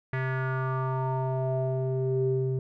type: tone with low-pass filter sweep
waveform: square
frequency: 130.81 Hz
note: C3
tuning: in tune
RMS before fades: -28 dBFS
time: 0.13-2.59 s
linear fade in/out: 2 ms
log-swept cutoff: 1900 to 310 Hz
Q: 4.4
effects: none